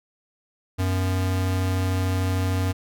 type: tone pair together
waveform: square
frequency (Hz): 93.42 / 246.9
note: F#2 / B3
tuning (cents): +17 / 0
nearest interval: octave + perfect fourth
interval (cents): 1683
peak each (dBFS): -22 / -34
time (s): 0.78-2.73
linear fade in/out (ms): 20
effects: none